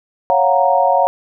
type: chord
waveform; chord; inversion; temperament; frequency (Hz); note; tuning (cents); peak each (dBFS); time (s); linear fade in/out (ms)
sine; Gb major seventh; second; equal; 554.4 / 698.5 / 740 / 932.3; Db5 / F5 / Gb5 / Bb5; 0 / 0 / 0 / 0; -16; 0.3-1.07; 0
effects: none